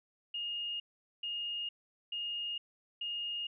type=tone bursts; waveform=sine; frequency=2846 Hz; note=F7; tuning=32 cents sharp; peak=-35 dBFS; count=4; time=0.34-3.47 s; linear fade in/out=5 ms; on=460 ms; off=430 ms; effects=none